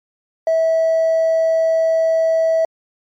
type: tone with hard clipping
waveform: triangle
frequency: 650 Hz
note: E5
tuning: 24 cents flat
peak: -12 dBFS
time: 0.47-2.65 s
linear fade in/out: 2 ms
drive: 2 dB
effects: MP3 96 kbps